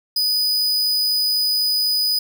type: tone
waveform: 45% pulse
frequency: 4976 Hz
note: D#8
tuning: 1 cent flat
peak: -16 dBFS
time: 0.16-2.19 s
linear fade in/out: 5 ms
effects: none